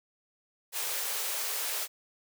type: high-pass noise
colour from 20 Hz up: white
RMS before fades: -33 dBFS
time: 0.72-1.88 s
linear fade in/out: 50 ms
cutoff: 380 Hz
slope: 96 dB/octave
effects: none